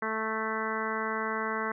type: harmonic tone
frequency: 220 Hz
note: A3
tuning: in tune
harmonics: 1 / 2 / 3 / 4 / 5 / 6 / 7 / 8 / 9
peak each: -38 / -36 / -41 / -39 / -35 / -38 / -37 / -41 / -39 dBFS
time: 0.02-1.72 s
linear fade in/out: 5 ms
effects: none